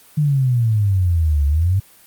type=exponential two-way sweep; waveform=sine; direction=down then up; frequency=153.9 to 70 to 100.4 Hz; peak=-13 dBFS; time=0.17-1.8 s; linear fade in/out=10 ms; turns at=1.46 s; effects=white hiss -48 dBFS RMS until 2.06 s + Opus 32 kbps